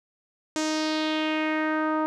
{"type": "tone with low-pass filter sweep", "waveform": "sawtooth", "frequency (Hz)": 311.1, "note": "D#4", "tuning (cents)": 0, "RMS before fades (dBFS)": -26, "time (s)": [0.56, 2.06], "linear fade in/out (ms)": 0, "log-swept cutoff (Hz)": [7000, 1100], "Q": 2.6, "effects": []}